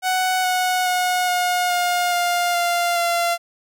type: tone with pitch steps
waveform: sawtooth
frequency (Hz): 743 / 734.9 / 726.9 / 718.9 / 711.1 / 703.3 / 695.7 / 688.1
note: F#5 / F#5 / F#5 / F5 / F5 / F5 / F5 / F5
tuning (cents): +7 / -12 / -31 / +50 / +31 / +12 / -7 / -26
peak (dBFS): -14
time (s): 0.02-3.38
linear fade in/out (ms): 50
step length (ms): 420
effects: none